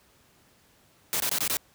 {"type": "noise bursts", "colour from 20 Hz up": "white", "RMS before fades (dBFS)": -27, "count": 5, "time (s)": [1.13, 1.569], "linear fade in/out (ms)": 0, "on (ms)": 71, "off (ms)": 21, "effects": ["pink hiss -61 dBFS RMS until 1.74 s", "high-pass 60 Hz 12 dB/octave"]}